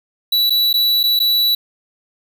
square tone with dropouts, 3939 Hz, B7, 5 cents flat, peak -13 dBFS, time 0.32-1.55 s, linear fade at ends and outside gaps 5 ms, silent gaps 0.497-0.504 / 0.73-0.739 / 1.032-1.037 / 1.192-1.2 s, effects none

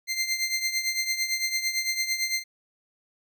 20% pulse tone with tremolo, 2088 Hz, C7, 4 cents flat, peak -17 dBFS, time 0.07-2.44 s, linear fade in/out 50 ms, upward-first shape triangle, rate 8.9 Hz, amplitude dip 75%, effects none

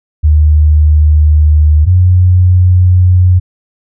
sine tone pair in turn, 76.1 / 90.69 Hz, D#2 / F#2, -38 / -34 cents, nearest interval minor third, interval 304 cents, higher second, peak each -3 dBFS, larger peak neither, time 0.23-1.86 / 1.86-3.4 s, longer first, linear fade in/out 20 ms, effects none

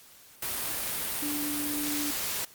sine tone in noise, 293.7 Hz, D4, in tune, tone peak -32 dBFS, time 1.22-2.11 s, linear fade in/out 5 ms, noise white, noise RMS -32 dBFS, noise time 0.42-2.45 s, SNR -3 dB, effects white hiss -54 dBFS RMS until 2.54 s + Opus 48 kbps

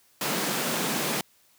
pink high-pass noise, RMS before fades -28 dBFS, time 0.21-1.21 s, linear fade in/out 2 ms, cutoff 140 Hz, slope 96 dB/octave, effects white hiss -62 dBFS RMS until 1.58 s + high-pass 60 Hz 12 dB/octave

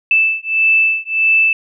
sine beating tone pair, 2637 / 2638.6 Hz, E7 / E7, 0 / +1 cents, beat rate 1.6 Hz, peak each -14 dBFS, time 0.11-1.53 s, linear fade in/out 2 ms, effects none

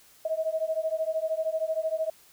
sine beating tone pair, 632 / 645 Hz, D#5 / E5, +27 / -38 cents, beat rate 13 Hz, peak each -29 dBFS, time 0.25-2.1 s, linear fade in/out 5 ms, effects white hiss -57 dBFS RMS until 2.32 s

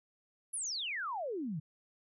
sine exponential sweep, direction down, 11175 to 141.2 Hz, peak -35 dBFS, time 0.53-1.6 s, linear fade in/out 10 ms, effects none

